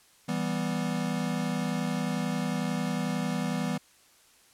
square chord, E minor, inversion none, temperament equal, 164.81 / 196 / 246.9 Hz, E3 / G3 / B3, 0 / 0 / 0 cents, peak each -33 dBFS, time 0.28-3.78 s, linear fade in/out 10 ms, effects white hiss -60 dBFS RMS until 4.53 s + low-pass 11000 Hz 12 dB/octave

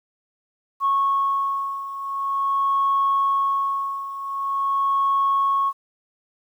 sine beating tone pair, 1100 / 1100.45 Hz, C#6 / C#6, -14 / -13 cents, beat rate 0.45 Hz, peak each -20 / -24 dBFS, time 0.8-5.73 s, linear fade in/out 50 ms, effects tanh soft clip ceiling -12 dBFS + 9-bit

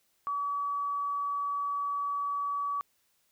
sine tone, 1141 Hz, C#6, 50 cents sharp, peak -29 dBFS, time 0.27-2.81 s, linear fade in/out 0 ms, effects white hiss -72 dBFS RMS until 3.31 s

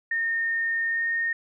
sine tone with pitch glide, 1830 to 1841.7 Hz, A#6 to A#6, -32 to -21 cents, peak -23 dBFS, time 0.11-1.33 s, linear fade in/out 5 ms, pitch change +11 cents, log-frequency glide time 0.88-1.04 s, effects none

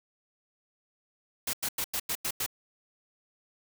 white noise bursts, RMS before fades -31 dBFS, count 7, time 1.47-2.463 s, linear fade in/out 5 ms, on 63 ms, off 92 ms, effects none

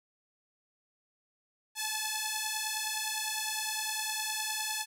5% pulse beating tone pair, 860 / 869.8 Hz, A5 / A5, -40 / -20 cents, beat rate 9.8 Hz, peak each -23 dBFS, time 1.75-4.86 s, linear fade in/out 50 ms, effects none

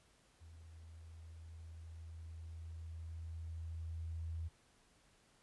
sine tone with level ramp, 81.8 Hz, E2, 13 cents flat, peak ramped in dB -54 to -39 dBFS, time 0.4-4.49 s, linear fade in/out 20 ms, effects pink hiss -70 dBFS RMS until 5.42 s + resampled to 24000 Hz

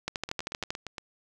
two click trains, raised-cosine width 0.2 ms, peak -13 / -19 dBFS, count 9 / 7, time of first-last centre 0.08-0.705 / 0.29-0.982 s, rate 12.8 / 8.67 Hz, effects none

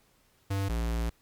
square tone pair in turn, 98.2 / 57.35 Hz, G2 / A#1, +4 / -28 cents, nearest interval major sixth, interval 932 cents, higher first, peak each -28 dBFS, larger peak neither, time 0.5-0.69 / 0.69-1.1 s, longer second, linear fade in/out 10 ms, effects pink hiss -66 dBFS RMS until 1.21 s + MP3 96 kbps

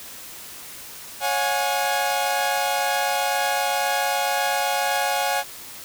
sawtooth chord, C# suspended fourth, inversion none, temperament equal with one note detuned, 554.4 / 723.1 / 830.6 Hz, C#5 / F#5 / G#5, 0 / -40 / 0 cents, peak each -24 / -21 / -20 dBFS, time 1.2-5.44 s, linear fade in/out 50 ms, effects white hiss -39 dBFS RMS until 5.84 s

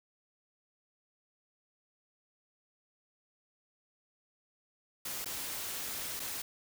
white noise with dropouts, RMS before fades -39 dBFS, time 5.05-6.42 s, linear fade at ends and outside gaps 5 ms, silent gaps 5.246-5.257 / 6.196-6.2 s, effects none

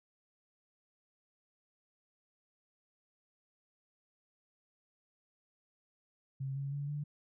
sine tone with pitch steps, 135 / 138.8 / 142.7 / 146.71 Hz, C#3 / C#3 / D3 / D3, -45 / +3 / -49 / -1 cents, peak -35 dBFS, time 6.4-7.04 s, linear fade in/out 10 ms, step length 160 ms, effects none

